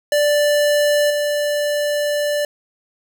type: tone with level steps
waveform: square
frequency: 587.3 Hz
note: D5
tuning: in tune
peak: -14 / -18 dBFS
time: 0.12-2.45 s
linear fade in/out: 2 ms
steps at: 1.1 s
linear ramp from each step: 5 ms
effects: none